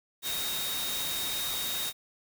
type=tone in noise; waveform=sine; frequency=3729 Hz; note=A#7; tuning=in tune; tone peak=-34 dBFS; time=0.22-1.93 s; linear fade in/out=50 ms; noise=white; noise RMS=-34 dBFS; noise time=0.22-1.93 s; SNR=-3 dB; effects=none